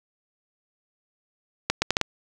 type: accelerating click train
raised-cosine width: 0.2 ms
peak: -3 dBFS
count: 5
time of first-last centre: 1.7-2.013 s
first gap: 120 ms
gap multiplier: 0.72
effects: none